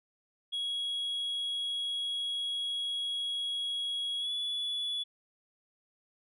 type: tone with pitch glide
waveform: sine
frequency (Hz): 3322 to 3421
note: G#7 to A7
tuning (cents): 0 to -49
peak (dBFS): -29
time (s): 0.52-5.04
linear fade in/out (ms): 20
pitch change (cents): +51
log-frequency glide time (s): 4.19-4.31
effects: tanh soft clip ceiling -30 dBFS